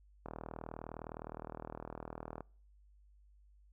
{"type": "click train", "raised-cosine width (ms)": 1, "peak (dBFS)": -29, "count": 86, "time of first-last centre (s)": [0.26, 2.406], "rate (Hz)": 39.6, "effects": ["noise-tail reverb RT60 0.5 s tail -26 dB re dry", "added 50 Hz sine -61 dBFS peak until 3.72 s"]}